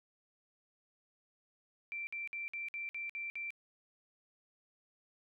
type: tone bursts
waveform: sine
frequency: 2349 Hz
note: D7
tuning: in tune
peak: -38 dBFS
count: 8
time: 1.92-3.505 s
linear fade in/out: 0 ms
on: 150 ms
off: 55 ms
effects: none